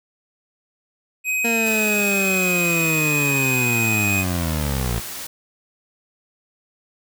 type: tone with pitch glide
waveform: square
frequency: 2519 to 2502 Hz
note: D#7 to D#7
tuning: +21 to +9 cents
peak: -20 dBFS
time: 1.24-4.25 s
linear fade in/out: 50 ms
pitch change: -12 cents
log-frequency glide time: 2.18-2.62 s
type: linear sweep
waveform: 20% pulse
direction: down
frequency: 233.9 to 55 Hz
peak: -16 dBFS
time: 1.44-5 s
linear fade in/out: 10 ms
type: noise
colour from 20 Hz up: white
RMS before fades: -32 dBFS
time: 1.66-5.27 s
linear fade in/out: 5 ms
effects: none